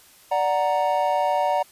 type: chord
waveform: triangle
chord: D augmented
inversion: none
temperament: equal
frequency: 587.3 / 740 / 932.3 Hz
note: D5 / F#5 / A#5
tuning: 0 / 0 / 0 cents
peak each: -22 / -21 / -22 dBFS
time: 0.31-1.63 s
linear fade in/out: 10 ms
effects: white hiss -52 dBFS RMS until 1.71 s + resampled to 32000 Hz